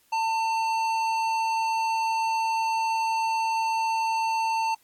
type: tone with tanh clipping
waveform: triangle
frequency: 897 Hz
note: A5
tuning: 33 cents sharp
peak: -25 dBFS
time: 0.12-4.75 s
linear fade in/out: 10 ms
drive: 18 dB
effects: white hiss -63 dBFS RMS until 4.83 s + AAC 64 kbps